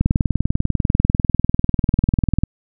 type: click train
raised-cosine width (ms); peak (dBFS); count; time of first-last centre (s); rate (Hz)
5; -3; 50; 0.01-2.436; 20.2
effects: none